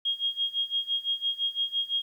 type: tone with tremolo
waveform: sine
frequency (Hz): 3259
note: G#7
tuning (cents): -33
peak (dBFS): -23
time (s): 0.05-2.02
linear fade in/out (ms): 5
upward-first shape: sine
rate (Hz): 5.9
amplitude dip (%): 90
effects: 10-bit